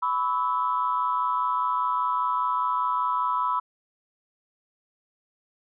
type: tone cluster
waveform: sine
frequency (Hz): 997 / 1122 / 1302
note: B5 / C#6 / E6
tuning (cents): +16 / +21 / -22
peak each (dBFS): -24 / -31 / -27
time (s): 0.02-3.6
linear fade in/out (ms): 10
effects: tanh soft clip ceiling -13 dBFS